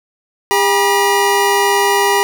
25% pulse tone pair together, 402 / 964 Hz, G4 / B5, +44 / -42 cents, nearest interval octave + minor third, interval 1514 cents, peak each -10 dBFS, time 0.51-2.23 s, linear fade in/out 0 ms, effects none

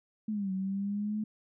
sine exponential two-way sweep, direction down then up, 220 to 187.8 to 216 Hz, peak -30 dBFS, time 0.28-1.24 s, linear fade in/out 5 ms, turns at 0.52 s, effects none

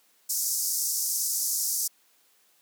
pink band-pass noise, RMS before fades -28 dBFS, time 0.29-1.88 s, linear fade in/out 10 ms, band 5300 to 16000 Hz, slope 48 dB/octave, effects white hiss -64 dBFS RMS until 2.61 s + high-pass 200 Hz 12 dB/octave

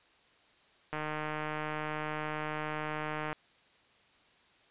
click train, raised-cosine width 0.5 ms, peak -21 dBFS, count 368, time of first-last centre 0.93-3.329 s, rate 153 Hz, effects white hiss -64 dBFS RMS until 4.7 s + resampled to 8000 Hz

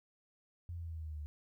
sine linear sweep, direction down, 87.31 to 73.42 Hz, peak -40 dBFS, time 0.69-1.26 s, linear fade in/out 0 ms, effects 13-bit

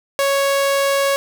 sawtooth tone, 554.4 Hz, C#5, in tune, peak -11 dBFS, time 0.19-1.16 s, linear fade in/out 0 ms, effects none

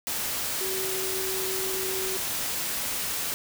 sine tone in noise, 379.2 Hz, F#4, 43 cents sharp, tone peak -32 dBFS, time 0.61-2.17 s, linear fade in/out 0 ms, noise white, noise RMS -30 dBFS, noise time 0.07-3.34 s, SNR -5 dB, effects none

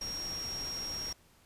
sine tone in noise, 5588 Hz, F8, in tune, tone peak -36 dBFS, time 0.01-1.13 s, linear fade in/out 5 ms, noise pink, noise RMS -45 dBFS, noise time 0.01-1.13 s, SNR +6 dB, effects pink hiss -64 dBFS RMS until 1.45 s + resampled to 32000 Hz

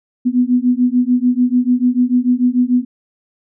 sine beating tone pair, 244.6 / 251.4 Hz, B3 / B3, -16 / +31 cents, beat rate 6.8 Hz, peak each -14 dBFS, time 0.25-2.85 s, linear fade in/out 20 ms, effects none

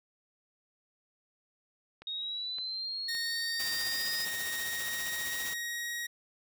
click train, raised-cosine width 0.3 ms, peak -32 dBFS, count 5, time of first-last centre 2.02-4.28 s, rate 1.77 Hz
sine linear sweep, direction up, 3729 to 5020 Hz, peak -34 dBFS, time 2.07-4.25 s, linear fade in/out 2 ms
sawtooth tone with pitch glide, 1851 to 1893.2 Hz, A#6 to A#6, -13 to +26 cents, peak -31 dBFS, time 3.08-6.07 s, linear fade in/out 10 ms, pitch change +39 cents, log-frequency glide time 3.84-5.91 s
white noise with tremolo, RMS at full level -38 dBFS, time 3.59-5.54 s, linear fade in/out 10 ms, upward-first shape sine, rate 15 Hz, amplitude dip 40%
effects none

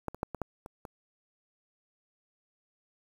clicks, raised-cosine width 1 ms, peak -18 / -28 / -16 / -22 / -18 / -29 / -28 dBFS, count 7, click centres 0.083 / 0.146 / 0.231 / 0.347 / 0.417 / 0.661 / 0.852 s, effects 8-bit

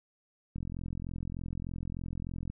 click train, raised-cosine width 5 ms, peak -26 dBFS, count 85, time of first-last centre 0.56-2.5 s, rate 43.3 Hz, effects none

